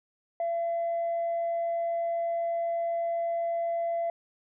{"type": "tone", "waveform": "sine", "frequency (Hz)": 677, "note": "E5", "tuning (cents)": 46, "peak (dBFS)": -25, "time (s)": [0.4, 4.1], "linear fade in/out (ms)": 2, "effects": ["tanh soft clip ceiling -24 dBFS"]}